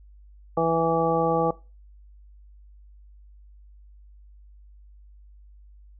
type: harmonic tone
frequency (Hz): 164.81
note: E3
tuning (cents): 0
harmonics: 1 / 2 / 3 / 4 / 5 / 7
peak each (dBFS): -29 / -29 / -23 / -28 / -26 / -29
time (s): 0.57-1.51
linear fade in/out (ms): 5
effects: noise-tail reverb RT60 0.3 s tail -21 dB re dry + added 50 Hz sine -47 dBFS peak until 5.99 s